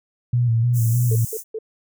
sine tone with vibrato, 118 Hz, A#2, 22 cents sharp, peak -15 dBFS, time 0.33-1.25 s, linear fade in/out 5 ms, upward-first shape square, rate 3.3 Hz, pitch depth 50 cents each way
white high-pass noise, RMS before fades -32 dBFS, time 0.73-1.44 s, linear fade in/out 50 ms, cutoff 6100 Hz, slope 48 dB/octave
sine tone bursts, 440 Hz, A4, in tune, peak -25 dBFS, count 3, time 1.11-1.588 s, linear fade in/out 5 ms, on 46 ms, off 170 ms
effects none

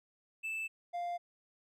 triangle tone pair in turn, 2637 / 698.5 Hz, E7 / F5, 0 / 0 cents, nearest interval octave + major seventh, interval 2300 cents, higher first, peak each -34 / -33 dBFS, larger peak second, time 0.43-0.68 / 0.93-1.18 s, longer neither, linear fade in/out 20 ms, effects none

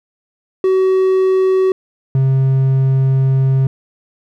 triangle tone pair in turn, 377.4 / 133.43 Hz, F#4 / C3, +34 / +34 cents, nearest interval octave + tritone, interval 1800 cents, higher first, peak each -8 dBFS, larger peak neither, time 0.64-1.72 / 2.15-3.67 s, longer second, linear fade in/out 2 ms, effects none

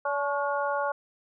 harmonic tone with a mistuned harmonic, 285.7 Hz, D4, 48 cents flat, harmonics 2 / 3 / 4 / 5, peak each -29 / -31 / -32 / -33 dBFS, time 0.05-0.92 s, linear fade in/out 5 ms, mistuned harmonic 4, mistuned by -53 cents, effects none

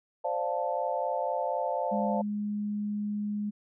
sine chord, D minor seventh, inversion third, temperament equal, 523.3 / 587.3 / 698.5 / 880 Hz, C5 / D5 / F5 / A5, 0 / 0 / 0 / 0 cents, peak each -33 dBFS, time 0.24-2.22 s, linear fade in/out 10 ms
sine tone, 207.7 Hz, G#3, in tune, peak -29 dBFS, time 1.91-3.51 s, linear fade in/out 20 ms
effects none

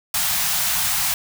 white band-stop noise, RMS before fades -21 dBFS, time 0.14-1.14 s, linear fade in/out 2 ms, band 210 to 640 Hz, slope 96 dB/octave, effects none

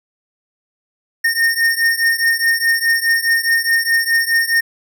square beating tone pair, 1833 / 1837.8 Hz, A#6 / A#6, -30 / -25 cents, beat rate 4.8 Hz, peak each -16 / -18 dBFS, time 1.24-4.61 s, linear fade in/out 10 ms, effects none

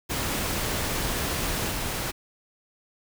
pink noise with level steps, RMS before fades -28 / -30 dBFS, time 0.09-2.12 s, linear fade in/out 20 ms, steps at 1.71 s, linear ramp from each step 5 ms, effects none

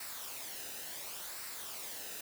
white noise with flanger, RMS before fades -44 dBFS, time 0-2.21 s, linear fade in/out 5 ms, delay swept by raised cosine 0.3 to 0.91 ms, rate 0.7 Hz, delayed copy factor -0.5, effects none

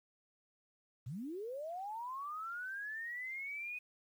sine linear sweep, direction up, 103.83 to 2507 Hz, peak -40 dBFS, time 1.06-3.79 s, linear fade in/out 10 ms, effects 11-bit

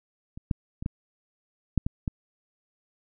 clicks, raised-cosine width 5 ms, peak -27 / -12 / -22 / -16 / -9 / -15 / -15 dBFS, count 7, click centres 0.375 / 0.512 / 0.825 / 0.861 / 1.777 / 1.865 / 2.078 s, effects none

